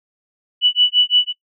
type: tone with tremolo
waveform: sine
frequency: 2960 Hz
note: F#7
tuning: in tune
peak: -8 dBFS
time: 0.61-1.33 s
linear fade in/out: 50 ms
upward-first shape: sine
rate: 5.8 Hz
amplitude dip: 100%
effects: noise-tail reverb RT60 0.1 s tail -23 dB re dry